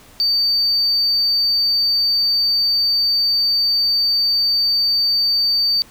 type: tone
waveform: sine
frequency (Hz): 4600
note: D8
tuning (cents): -37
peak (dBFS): -12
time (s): 0.2-5.82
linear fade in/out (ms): 0
effects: tanh soft clip ceiling -12 dBFS + pink hiss -46 dBFS RMS until 5.9 s